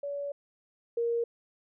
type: tone pair in turn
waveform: sine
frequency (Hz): 569 / 468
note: C#5 / A#4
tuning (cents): +45 / +7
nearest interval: minor third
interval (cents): 338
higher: first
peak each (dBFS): -32 / -26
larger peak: second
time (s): 0.03-0.32 / 0.97-1.24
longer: first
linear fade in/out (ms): 5
effects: none